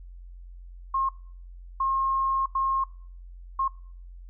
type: tone bursts at uneven times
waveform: sine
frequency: 1073 Hz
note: C6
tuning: 43 cents sharp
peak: -22 dBFS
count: 4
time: 0.94-1.09 / 1.8-2.46 / 2.55-2.84 / 3.59-3.68 s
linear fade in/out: 5 ms
effects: noise-tail reverb RT60 0.5 s tail -22 dB re dry + added 44 Hz sine -41 dBFS peak until 4.29 s